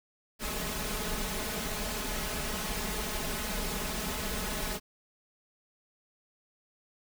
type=noise with comb filter; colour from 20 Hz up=pink; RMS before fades=-34 dBFS; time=0.39-4.8 s; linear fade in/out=50 ms; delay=4.7 ms; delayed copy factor=+0.9; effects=none